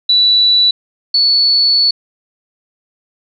sine tone pair in turn, 3951 / 4435 Hz, B7 / C#8, 0 / 0 cents, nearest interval major second, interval 200 cents, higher second, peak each -7 / -8 dBFS, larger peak first, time 0.09-0.71 / 1.14-1.91 s, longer second, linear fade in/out 5 ms, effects none

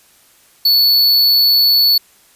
square tone, 4435 Hz, C#8, in tune, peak -9 dBFS, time 0.65-1.98 s, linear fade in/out 5 ms, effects white hiss -50 dBFS RMS until 2.35 s + resampled to 32000 Hz

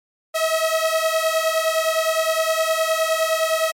sawtooth beating tone pair, 638 / 647.7 Hz, D#5 / E5, +43 / -31 cents, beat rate 9.7 Hz, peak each -17 dBFS, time 0.34-3.72 s, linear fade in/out 20 ms, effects MP3 64 kbps

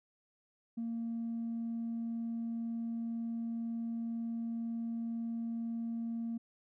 triangle tone with tanh clipping, 230.5 Hz, A#3, 19 cents flat, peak -35 dBFS, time 0.77-6.38 s, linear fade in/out 10 ms, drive 5 dB, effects none

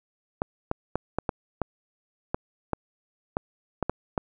clicks, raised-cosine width 1 ms, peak -11 dBFS, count 12, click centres 0.419 / 0.714 / 0.956 / 1.186 / 1.292 / 1.617 / 2.345 / 2.733 / 3.369 / 3.827 / 3.896 / 4.178 s, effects none

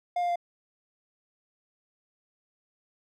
triangle tone with pitch steps, 708 / 701.9 / 695.8 Hz, F5 / F5 / F5, +23 / +9 / -7 cents, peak -23 dBFS, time 0.16-0.358 s, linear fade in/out 5 ms, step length 66 ms, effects none

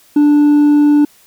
sine tone with hard clipping, 293.7 Hz, D4, in tune, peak -7 dBFS, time 0.16-1.05 s, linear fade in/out 5 ms, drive 2 dB, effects white hiss -48 dBFS RMS until 1.26 s

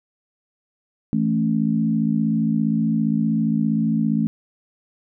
sine chord, A major, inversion second, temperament equal, 164.81 / 220 / 277.2 Hz, E3 / A3 / C#4, 0 / 0 / 0 cents, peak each -23 / -19 / -25 dBFS, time 1.13-4.27 s, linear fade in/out 0 ms, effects none

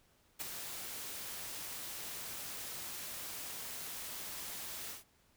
white noise with ADSR envelope, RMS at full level -38 dBFS, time 0.39-5.04 s, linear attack 22 ms, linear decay 14 ms, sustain -6 dB, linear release 140 ms, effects pink hiss -70 dBFS RMS until 5.36 s

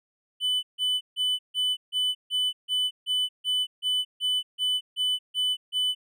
triangle tone bursts, 3000 Hz, F#7, 23 cents sharp, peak -21 dBFS, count 15, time 0.4-5.95 s, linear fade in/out 50 ms, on 230 ms, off 150 ms, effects none

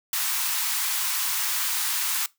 white high-pass noise, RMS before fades -26 dBFS, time 0.13-2.26 s, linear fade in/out 2 ms, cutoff 850 Hz, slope 48 dB/octave, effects noise-tail reverb RT60 0.2 s tail -21 dB re dry

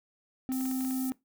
triangle tone, 260 Hz, C4, 11 cents flat, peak -27 dBFS, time 0.49-1.12 s, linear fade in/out 0 ms
clicks, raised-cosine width 0.3 ms, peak -31 dBFS, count 7, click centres 0.518 / 0.61 / 0.656 / 0.713 / 0.809 / 0.849 / 0.909 s
white high-pass noise, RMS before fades -41 dBFS, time 0.52-1.1 s, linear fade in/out 2 ms, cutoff 7300 Hz, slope 12 dB/octave
effects noise-tail reverb RT60 0.2 s tail -21 dB re dry

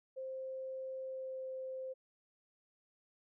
sine tone with pitch glide, 525 to 522 Hz, C5 to C5, +6 to -4 cents, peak -40 dBFS, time 0.16-1.94 s, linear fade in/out 20 ms, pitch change -10 cents, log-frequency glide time 1.03-1.49 s, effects none

